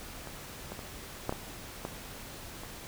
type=clicks; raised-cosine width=1 ms; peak=-29 / -24 / -29 / -16 / -20 / -20 / -30 dBFS; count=7; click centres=0.273 / 0.72 / 0.792 / 1.294 / 1.325 / 1.851 / 2.635 s; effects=pink hiss -45 dBFS RMS until 2.87 s